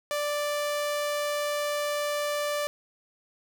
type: tone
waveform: sawtooth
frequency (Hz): 587.3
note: D5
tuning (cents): 0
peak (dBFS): -23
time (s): 0.11-2.67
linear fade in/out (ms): 0
effects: none